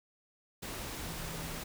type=tone in noise; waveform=sine; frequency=162.7 Hz; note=E3; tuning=22 cents flat; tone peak=-45 dBFS; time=1.05-1.58 s; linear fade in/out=10 ms; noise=pink; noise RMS=-41 dBFS; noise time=0.62-1.64 s; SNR=-7 dB; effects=none